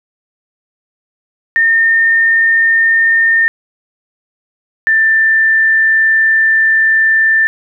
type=tone pair in turn; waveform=sine; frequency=1819 / 1779.5 Hz; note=A#6 / A6; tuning=-43 / +19 cents; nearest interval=unison; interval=38 cents; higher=first; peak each=-7 dBFS; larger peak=neither; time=1.56-3.48 / 4.87-7.47 s; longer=second; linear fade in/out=0 ms; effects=none